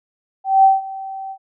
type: tone with ADSR envelope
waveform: sine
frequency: 773 Hz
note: G5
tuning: 24 cents flat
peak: -6 dBFS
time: 0.44-1.38 s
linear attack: 200 ms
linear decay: 170 ms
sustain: -20 dB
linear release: 71 ms
effects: none